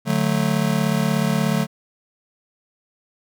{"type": "chord", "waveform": "square", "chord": "D major", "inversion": "none", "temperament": "just", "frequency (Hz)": [146.83, 183.54, 220.2], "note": ["D3", "F#3", "A3"], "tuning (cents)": [0, -14, 2], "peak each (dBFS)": -23, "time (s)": [0.05, 1.67], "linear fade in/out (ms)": 50, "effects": []}